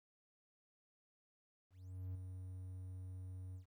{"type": "tone with ADSR envelope", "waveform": "triangle", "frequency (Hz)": 92.5, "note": "F#2", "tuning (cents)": 0, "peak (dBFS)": -39, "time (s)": [1.7, 3.66], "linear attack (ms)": 450, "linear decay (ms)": 5, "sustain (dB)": -5, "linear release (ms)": 110, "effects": ["13-bit"]}